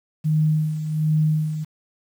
sine tone with tremolo, 154.8 Hz, D#3, 9 cents flat, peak -15 dBFS, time 0.24-1.65 s, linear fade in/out 20 ms, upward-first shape sine, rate 1.3 Hz, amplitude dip 65%, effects 8-bit

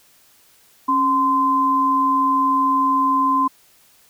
sine tone pair together, 273.9 / 1033.3 Hz, C#4 / C6, -21 / -22 cents, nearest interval octave + major seventh, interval 2299 cents, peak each -22 / -15 dBFS, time 0.88-3.48 s, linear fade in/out 10 ms, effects white hiss -54 dBFS RMS until 4.09 s

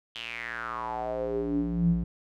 square tone with band-pass filter sweep, 58 Hz, A#1, 8 cents flat, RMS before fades -30 dBFS, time 0.15-2.04 s, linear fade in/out 5 ms, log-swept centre 3200 to 130 Hz, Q 6.2, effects none

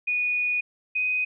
sine tone pair in turn, 2465 / 2501 Hz, D#7 / D#7, -17 / +8 cents, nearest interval unison, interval 25 cents, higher second, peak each -22 dBFS, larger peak neither, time 0.07-0.61 / 0.95-1.25 s, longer first, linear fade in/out 10 ms, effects none

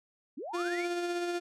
sine linear sweep, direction up, 220 to 2400 Hz, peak -37 dBFS, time 0.37-0.86 s, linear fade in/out 10 ms
35% pulse tone with tremolo, 349.2 Hz, F4, in tune, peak -28 dBFS, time 0.53-1.4 s, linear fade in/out 20 ms, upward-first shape sine, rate 16 Hz, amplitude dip 30%
effects low-pass 8000 Hz 12 dB/octave

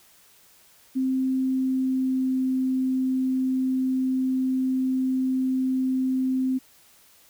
sine tone with pitch glide, 261.6 to 259.9 Hz, C4 to C4, 0 to -11 cents, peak -21 dBFS, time 0.95-6.59 s, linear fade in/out 20 ms, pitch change -11 cents, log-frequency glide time 1.46-2.43 s, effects white hiss -56 dBFS RMS until 7.29 s

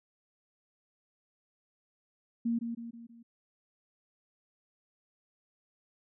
sine tone with echo, 232.8 Hz, A#3, 2 cents flat, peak -27 dBFS, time 2.45-2.59 s, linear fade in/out 10 ms, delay 160 ms, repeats 4, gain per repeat -6 dB, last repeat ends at 3.23 s, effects none

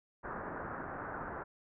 white low-pass noise, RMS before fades -42 dBFS, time 0.23-1.44 s, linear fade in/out 20 ms, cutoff 1600 Hz, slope 48 dB/octave, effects none

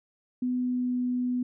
sine tone with pitch glide, 250 to 248.4 Hz, B3 to B3, +21 to +10 cents, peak -25 dBFS, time 0.42-1.43 s, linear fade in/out 5 ms, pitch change -11 cents, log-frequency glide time 0.57-0.95 s, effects none

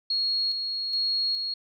sine tone with tremolo, 4303 Hz, C8, 48 cents sharp, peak -23 dBFS, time 0.1-1.54 s, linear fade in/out 5 ms, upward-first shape square, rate 1.2 Hz, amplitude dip 40%, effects none

